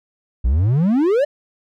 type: exponential sweep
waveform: triangle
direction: up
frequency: 54.8 to 610 Hz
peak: -11 dBFS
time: 0.44-1.25 s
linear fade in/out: 10 ms
effects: none